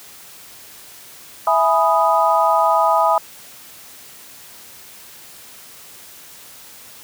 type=chord; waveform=sine; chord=E major seventh; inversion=none; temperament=equal with one note detuned; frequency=659.3 / 834.9 / 987.8 / 1244.5 Hz; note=E5 / G#5 / B5 / D#6; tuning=0 / +9 / 0 / 0 cents; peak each=-18 dBFS; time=1.47-3.18 s; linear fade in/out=2 ms; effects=white hiss -41 dBFS RMS until 7.03 s + high-pass 60 Hz 12 dB/octave